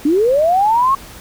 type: linear sweep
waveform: sine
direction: up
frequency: 277.2 to 1108.7 Hz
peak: -10 dBFS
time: 0.05-0.95 s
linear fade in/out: 5 ms
effects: pink hiss -37 dBFS RMS until 1.2 s